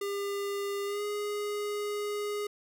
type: tone with pitch glide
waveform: square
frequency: 401.5 to 414 Hz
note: G4 to G#4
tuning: +41 to -5 cents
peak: -32 dBFS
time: 0.01-2.47 s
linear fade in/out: 5 ms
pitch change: +54 cents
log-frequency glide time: 0.85-1.03 s
effects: none